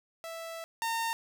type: tone pair in turn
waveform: sawtooth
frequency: 659.3 / 913.4 Hz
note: E5 / A#5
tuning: 0 / -36 cents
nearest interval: tritone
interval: 564 cents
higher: second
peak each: -35 / -26 dBFS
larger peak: second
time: 0.24-0.64 / 0.82-1.13 s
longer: first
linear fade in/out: 0 ms
effects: none